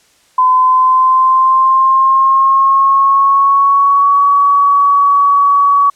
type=tone with pitch glide; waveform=sine; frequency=1019 to 1130.7 Hz; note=C6 to C#6; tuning=-46 to +34 cents; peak=-6 dBFS; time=0.38-5.9 s; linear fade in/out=5 ms; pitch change=+180 cents; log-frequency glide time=0.49-4.26 s; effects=white hiss -51 dBFS RMS until 5.95 s + low-pass 9000 Hz 12 dB/octave